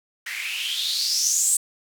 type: noise with band-pass filter sweep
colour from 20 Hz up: blue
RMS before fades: -24 dBFS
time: 0.26-1.57 s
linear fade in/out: 5 ms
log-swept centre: 1900 to 8400 Hz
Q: 6.9
effects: none